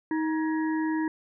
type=harmonic tone with a mistuned harmonic; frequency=315.8 Hz; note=D#4; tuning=26 cents sharp; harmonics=1 / 3 / 5 / 6; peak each=-25 / -35 / -39 / -41 dBFS; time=0.11-1.08 s; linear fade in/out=2 ms; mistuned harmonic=5; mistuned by=+100 cents; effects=none